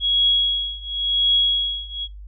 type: tone with tremolo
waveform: sine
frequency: 3323 Hz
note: G#7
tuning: in tune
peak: -13 dBFS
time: 0-2.08 s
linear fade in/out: 50 ms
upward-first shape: triangle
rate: 0.93 Hz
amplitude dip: 95%
effects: noise-tail reverb RT60 0.2 s tail -24 dB re dry + added 50 Hz sine -35 dBFS peak until 2.27 s